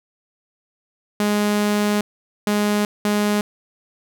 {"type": "tone bursts at uneven times", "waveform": "sawtooth", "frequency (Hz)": 207.7, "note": "G#3", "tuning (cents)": 0, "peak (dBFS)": -13, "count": 3, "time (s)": [[1.2, 2.01], [2.47, 2.85], [3.05, 3.41]], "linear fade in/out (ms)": 2, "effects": []}